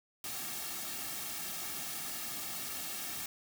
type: noise with comb filter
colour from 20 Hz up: white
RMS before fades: -40 dBFS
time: 0.24-3.26 s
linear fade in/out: 2 ms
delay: 2 ms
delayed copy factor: -0.65
effects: none